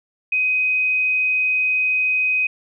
sine tone, 2513 Hz, D#7, 17 cents sharp, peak -16 dBFS, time 0.32-2.47 s, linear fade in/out 5 ms, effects none

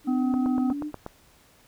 sine tone with vibrato, 293.5 Hz, D4, 1 cent flat, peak -29 dBFS, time 0.04-0.92 s, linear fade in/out 50 ms, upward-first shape square, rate 2.6 Hz, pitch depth 39 cents each way
harmonic tone, 254.1 Hz, B3, 49 cents sharp, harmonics 1 / 3 / 5, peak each -22 / -36 / -43 dBFS, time 0.07-0.73 s, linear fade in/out 10 ms
click train, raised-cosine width 1 ms, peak -20 dBFS, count 7, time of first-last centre 0.34-1.064 s, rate 8.29 Hz
effects pink hiss -58 dBFS RMS until 1.67 s

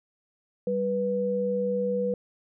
sine tone pair together, 194.7 / 490.6 Hz, G3 / B4, -12 / -12 cents, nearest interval octave + major third, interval 1600 cents, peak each -30 / -25 dBFS, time 0.67-2.14 s, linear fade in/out 2 ms, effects none

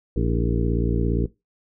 harmonic tone with a mistuned harmonic, 57.4 Hz, A#1, 26 cents flat, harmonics 1 / 2 / 3 / 4 / 5 / 6 / 7 / 8, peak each -23 / -26 / -28 / -29 / -30 / -31 / -31 / -32 dBFS, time 0.16-1.26 s, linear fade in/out 5 ms, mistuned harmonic 6, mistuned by -91 cents, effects noise-tail reverb RT60 0.2 s tail -18 dB re dry

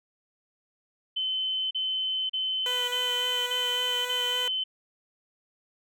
sine tone bursts, 3058 Hz, G7, 44 cents flat, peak -26 dBFS, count 6, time 1.16-4.64 s, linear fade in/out 10 ms, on 550 ms, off 36 ms
10% pulse tone with vibrato, 493.9 Hz, B4, in tune, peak -23 dBFS, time 2.66-4.48 s, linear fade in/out 2 ms, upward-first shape sine, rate 3.6 Hz, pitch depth 12 cents each way
effects none

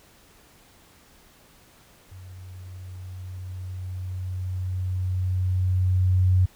sine tone with level ramp, 92.2 Hz, F#2, 6 cents flat, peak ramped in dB -40 to -15 dBFS, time 2.11-6.46 s, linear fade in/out 10 ms, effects pink hiss -55 dBFS RMS until 6.55 s

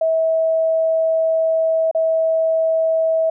sine tone with dropouts, 647 Hz, E5, 32 cents flat, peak -14 dBFS, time 0.01-3.3 s, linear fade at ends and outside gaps 5 ms, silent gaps 1.913-1.948 s, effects none

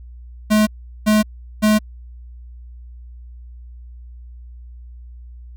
square tone bursts, 213.7 Hz, G#3, 50 cents sharp, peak -12 dBFS, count 3, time 0.5-1.79 s, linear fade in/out 20 ms, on 170 ms, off 390 ms, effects added 60 Hz sine -35 dBFS peak until 5.56 s

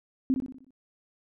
sine tone with echo, 261.6 Hz, C4, in tune, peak -20 dBFS, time 0.3-0.34 s, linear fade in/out 0 ms, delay 61 ms, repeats 6, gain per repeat -6 dB, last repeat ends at 0.706 s, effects none

